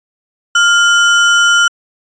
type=tone with sample-and-hold; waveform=sine; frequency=1400 Hz; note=F6; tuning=4 cents sharp; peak=-6 dBFS; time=0.55-1.68 s; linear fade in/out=5 ms; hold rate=4410 Hz; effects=resampled to 16000 Hz